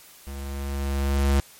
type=tone with level ramp; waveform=square; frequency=69.3 Hz; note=C#2; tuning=in tune; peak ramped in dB=-34 to -17 dBFS; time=0.27-1.4 s; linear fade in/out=0 ms; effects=white hiss -49 dBFS RMS until 1.59 s + MP3 64 kbps